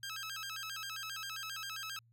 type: tone with vibrato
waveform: 15% pulse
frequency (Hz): 1440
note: F#6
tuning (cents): -47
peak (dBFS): -34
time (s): 0.03-1.99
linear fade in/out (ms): 2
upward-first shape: square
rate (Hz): 7.5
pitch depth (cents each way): 180
effects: added 116 Hz sine -64 dBFS peak until 2.12 s